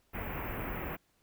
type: band-stop noise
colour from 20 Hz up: pink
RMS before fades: -38 dBFS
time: 0.13-0.97 s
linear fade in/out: 20 ms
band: 2600 to 14000 Hz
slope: 48 dB/octave
effects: pink hiss -72 dBFS RMS until 1.22 s